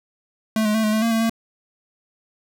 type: tone with pitch steps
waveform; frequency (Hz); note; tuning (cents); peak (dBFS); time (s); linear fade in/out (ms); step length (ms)
square; 219 / 211.7 / 220.8 / 213.7 / 218.2 / 229.6 / 224.6 / 227; A3 / G#3 / A3 / G#3 / A3 / A#3 / A3 / A#3; -8 / +33 / +6 / +50 / -14 / -26 / +36 / -46; -18; 0.56-1.296; 2; 92
effects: none